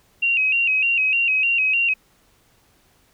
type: tone with vibrato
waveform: sine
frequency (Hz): 2647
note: E7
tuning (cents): +7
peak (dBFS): -16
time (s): 0.22-1.94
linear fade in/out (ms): 10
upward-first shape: square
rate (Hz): 3.3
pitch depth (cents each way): 72
effects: pink hiss -59 dBFS RMS until 3.13 s

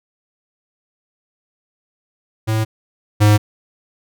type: tone pair in turn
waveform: square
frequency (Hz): 110 / 105.01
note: A2 / G#2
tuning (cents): 0 / +20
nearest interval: minor second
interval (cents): 80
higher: first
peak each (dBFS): -16 / -9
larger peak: second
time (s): 2.47-2.65 / 3.2-3.38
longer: neither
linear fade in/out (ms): 20
effects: none

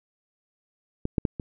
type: clicks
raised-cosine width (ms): 3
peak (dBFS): -14 / -9 / -10 / -19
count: 4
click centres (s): 1.054 / 1.182 / 1.252 / 1.398
effects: none

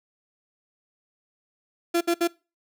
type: tone bursts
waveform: 35% pulse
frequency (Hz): 341.7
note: F4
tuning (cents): -38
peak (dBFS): -18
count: 3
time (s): 1.94-2.276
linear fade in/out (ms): 10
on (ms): 70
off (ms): 63
effects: noise-tail reverb RT60 0.3 s tail -23 dB re dry

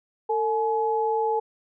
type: tone pair together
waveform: sine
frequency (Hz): 449.5 / 849.5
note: A4 / G#5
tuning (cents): +37 / +39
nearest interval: major seventh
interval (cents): 1102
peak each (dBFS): -24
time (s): 0.29-1.4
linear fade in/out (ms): 10
effects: none

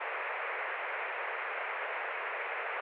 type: band-pass noise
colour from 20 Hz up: white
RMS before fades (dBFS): -37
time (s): 0-2.81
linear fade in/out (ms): 10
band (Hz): 430 to 2400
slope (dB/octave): 48
effects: none

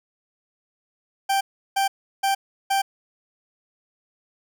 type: tone bursts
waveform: 40% pulse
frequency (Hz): 784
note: G5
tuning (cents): 0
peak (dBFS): -18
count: 4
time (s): 1.29-2.82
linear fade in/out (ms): 10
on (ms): 120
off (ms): 350
effects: none

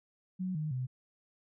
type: tone with pitch steps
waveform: sine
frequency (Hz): 185 / 153.78 / 127.83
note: F#3 / D#3 / C3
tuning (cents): 0 / -20 / -40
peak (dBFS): -32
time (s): 0.39-0.87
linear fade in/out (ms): 20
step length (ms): 160
effects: none

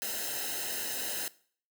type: noise with comb filter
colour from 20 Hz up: white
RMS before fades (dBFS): -35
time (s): 0.02-1.28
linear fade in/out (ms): 0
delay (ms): 0.87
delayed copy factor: -0.85
effects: noise-tail reverb RT60 0.5 s tail -20 dB re dry

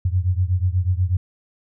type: beating tone pair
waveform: sine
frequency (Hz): 88.2 / 96.4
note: F2 / G2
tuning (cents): +18 / -28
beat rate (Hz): 8.2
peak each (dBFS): -19 / -21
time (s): 0.05-1.17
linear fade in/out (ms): 5
effects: none

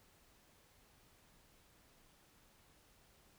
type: silence
effects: pink hiss -68 dBFS RMS until 3.38 s

